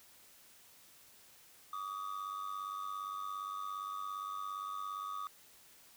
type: ring-modulated tone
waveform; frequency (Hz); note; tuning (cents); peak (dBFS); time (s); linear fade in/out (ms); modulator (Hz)
triangle; 1195; D6; +30; -34; 1.73-5.27; 0; 48.7
effects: white hiss -61 dBFS RMS until 5.96 s